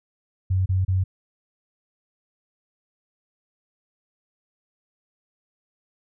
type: tone bursts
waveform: sine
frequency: 93.7 Hz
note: F#2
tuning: 22 cents sharp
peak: -18 dBFS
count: 3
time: 0.5-1.04 s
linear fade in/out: 10 ms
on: 160 ms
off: 30 ms
effects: none